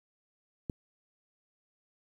click, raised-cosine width 3 ms, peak -21 dBFS, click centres 0.698 s, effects 9-bit

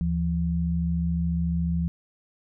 sine tone pair together, 75.5 / 169.49 Hz, D2 / E3, +48 / +48 cents, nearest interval octave + major second, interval 1400 cents, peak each -27 / -24 dBFS, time 0.01-1.88 s, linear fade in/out 0 ms, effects none

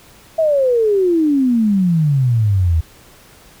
sine exponential sweep, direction down, 660 to 77.78 Hz, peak -11 dBFS, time 0.38-2.81 s, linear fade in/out 10 ms, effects pink hiss -45 dBFS RMS until 3.6 s

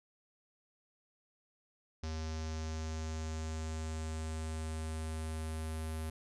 square tone with low-pass filter sweep, 79.3 Hz, D#2, 33 cents sharp, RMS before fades -39 dBFS, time 2.03-6.1 s, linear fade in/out 5 ms, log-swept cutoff 5600 to 11000 Hz, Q 3.1, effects none

